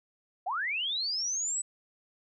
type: linear sweep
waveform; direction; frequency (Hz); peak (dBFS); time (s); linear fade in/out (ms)
sine; up; 659 to 8040; -29; 0.46-1.62; 10
effects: none